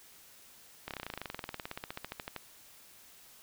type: slowing click train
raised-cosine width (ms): 0.3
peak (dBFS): -22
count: 30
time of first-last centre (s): 0.88-2.363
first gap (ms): 28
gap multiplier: 1.04
effects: white hiss -57 dBFS RMS until 3.42 s